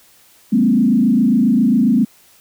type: tone with frequency modulation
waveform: sine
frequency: 233.1 Hz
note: A#3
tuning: in tune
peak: -10 dBFS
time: 0.52-2.05 s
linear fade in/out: 10 ms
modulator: 27.4 Hz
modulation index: 1.4
effects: white hiss -50 dBFS RMS until 2.4 s